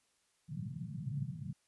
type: band-pass noise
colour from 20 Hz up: white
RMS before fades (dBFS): -41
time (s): 0.48-1.53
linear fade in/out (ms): 10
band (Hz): 110 to 180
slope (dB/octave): 48
effects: white hiss -75 dBFS RMS until 1.67 s + resampled to 24000 Hz